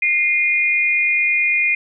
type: tone pair together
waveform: sine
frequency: 2100 / 2451 Hz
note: C7 / D#7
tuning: +6 / -27 cents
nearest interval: minor third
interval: 267 cents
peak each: -18 / -16 dBFS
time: 0.02-1.75 s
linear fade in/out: 5 ms
effects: none